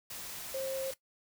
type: tone in noise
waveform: sine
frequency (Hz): 533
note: C5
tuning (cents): +32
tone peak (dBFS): -33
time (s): 0.54-0.91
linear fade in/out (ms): 5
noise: white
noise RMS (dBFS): -43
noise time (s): 0.1-0.94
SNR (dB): +7
effects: noise-tail reverb RT60 0.1 s tail -17 dB re dry